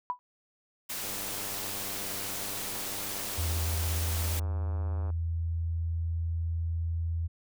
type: tone with exponential decay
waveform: sine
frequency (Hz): 987.8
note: B5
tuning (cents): 0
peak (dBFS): -24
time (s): 0.1-0.19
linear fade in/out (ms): 0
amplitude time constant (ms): 19
type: noise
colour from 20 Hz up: white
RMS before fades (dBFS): -36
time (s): 0.89-4.4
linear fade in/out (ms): 10
type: click train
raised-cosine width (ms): 1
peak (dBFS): -31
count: 406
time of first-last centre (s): 1.04-5.102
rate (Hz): 99.7
type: tone with pitch glide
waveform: sine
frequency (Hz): 82.41 to 83.08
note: E2 to E2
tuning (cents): 0 to +14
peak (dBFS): -28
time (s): 3.37-7.28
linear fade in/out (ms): 20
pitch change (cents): +14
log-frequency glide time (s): 4.05-4.32
effects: none